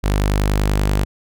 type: tone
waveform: sawtooth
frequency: 50.3 Hz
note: G1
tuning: 45 cents sharp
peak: -11 dBFS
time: 0.03-1.05 s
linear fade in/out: 20 ms
effects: none